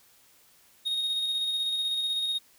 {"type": "tone with tremolo", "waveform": "triangle", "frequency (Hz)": 3729, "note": "A#7", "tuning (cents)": 0, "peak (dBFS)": -24, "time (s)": [0.85, 2.39], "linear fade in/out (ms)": 20, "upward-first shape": "square", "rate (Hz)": 16, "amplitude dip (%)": 25, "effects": ["white hiss -60 dBFS RMS until 2.58 s"]}